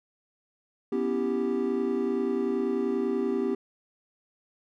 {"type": "chord", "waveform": "triangle", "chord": "C# half-diminished seventh", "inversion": "third", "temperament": "equal", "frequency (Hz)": [246.9, 277.2, 329.6, 392], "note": ["B3", "C#4", "E4", "G4"], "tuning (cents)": [0, 0, 0, 0], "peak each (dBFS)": [-28, -31, -32, -26], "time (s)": [0.92, 3.55], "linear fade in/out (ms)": 5, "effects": []}